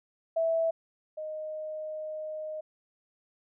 sine tone pair in turn, 656 / 619.7 Hz, E5 / D#5, -9 / -7 cents, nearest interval minor second, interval 98 cents, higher first, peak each -24 / -34 dBFS, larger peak first, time 0.36-0.71 / 1.17-2.61 s, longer second, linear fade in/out 10 ms, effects none

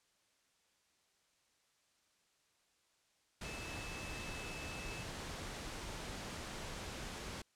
sine tone in noise, 2612 Hz, E7, 17 cents flat, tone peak -49 dBFS, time 3.44-5.03 s, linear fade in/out 5 ms, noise pink, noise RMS -45 dBFS, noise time 3.41-7.42 s, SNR -7 dB, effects white hiss -75 dBFS RMS until 7.55 s + low-pass 8000 Hz 12 dB/octave

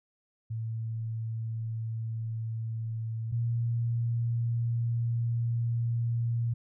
sine tone pair in turn, 112.7 / 117.17 Hz, A2 / A#2, +42 / +9 cents, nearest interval minor second, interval 67 cents, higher second, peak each -31 / -26 dBFS, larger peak second, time 0.5-3.32 / 3.32-6.54 s, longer second, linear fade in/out 10 ms, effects none

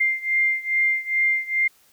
sine beating tone pair, 2100 / 2102.4 Hz, C7 / C7, +6 / +8 cents, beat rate 2.4 Hz, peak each -21 / -23 dBFS, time 0-1.68 s, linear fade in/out 10 ms, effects white hiss -58 dBFS RMS until 1.92 s

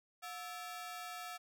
sawtooth ring-modulated tone, 1016 Hz, B5, 49 cents sharp, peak -37 dBFS, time 0.22-1.38 s, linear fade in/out 20 ms, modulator 298 Hz, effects none

